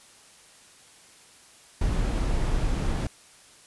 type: noise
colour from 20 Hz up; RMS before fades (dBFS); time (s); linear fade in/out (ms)
brown; -25; 1.81-3.07; 5
effects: white hiss -53 dBFS RMS until 3.66 s + resampled to 24000 Hz